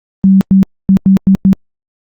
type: tone bursts at uneven times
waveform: sine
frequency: 192.5 Hz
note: G3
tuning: 31 cents flat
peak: -3 dBFS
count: 6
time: 0.24-0.41 / 0.51-0.63 / 0.89-0.97 / 1.06-1.17 / 1.27-1.35 / 1.45-1.53 s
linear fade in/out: 0 ms
effects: Opus 32 kbps